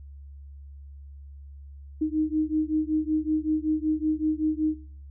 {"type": "beating tone pair", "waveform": "sine", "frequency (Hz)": [307.7, 313], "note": ["D#4", "D#4"], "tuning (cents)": [-19, 10], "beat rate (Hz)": 5.3, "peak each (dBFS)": -26, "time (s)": [2.01, 4.75], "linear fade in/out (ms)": 10, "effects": ["noise-tail reverb RT60 0.5 s tail -18 dB re dry", "added 70 Hz sine -41 dBFS peak until 5.1 s"]}